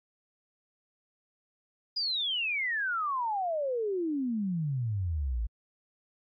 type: exponential sweep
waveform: sine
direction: down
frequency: 4978 to 52.3 Hz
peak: -28 dBFS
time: 1.96-5.47 s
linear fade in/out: 10 ms
effects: AAC 64 kbps